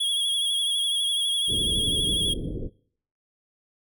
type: tone with vibrato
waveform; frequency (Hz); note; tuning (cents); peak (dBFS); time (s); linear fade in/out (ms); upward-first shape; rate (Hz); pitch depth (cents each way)
square; 3322; G#7; 0; -23; 0-2.34; 10; sine; 12; 43
type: low-pass noise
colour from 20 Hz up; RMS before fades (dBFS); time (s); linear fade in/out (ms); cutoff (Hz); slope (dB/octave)
pink; -31; 1.47-2.7; 50; 480; 48
effects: noise-tail reverb RT60 0.6 s tail -23 dB re dry